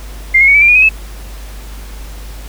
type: tone with pitch steps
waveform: sine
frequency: 2100 / 2165 / 2233 / 2302 / 2374 / 2447 / 2523 / 2602 Hz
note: C7 / C#7 / C#7 / D7 / D7 / D#7 / D#7 / E7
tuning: +6 / -41 / +12 / -35 / +18 / -29 / +23 / -23 cents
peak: -4 dBFS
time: 0.34-0.892 s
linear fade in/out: 10 ms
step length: 69 ms
effects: added 50 Hz sine -26 dBFS peak until 2.48 s + pink hiss -36 dBFS RMS until 2.48 s